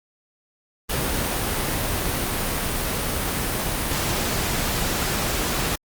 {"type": "noise", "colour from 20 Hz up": "pink", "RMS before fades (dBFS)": -24, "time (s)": [0.89, 5.76], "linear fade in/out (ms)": 10, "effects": ["Opus 32 kbps"]}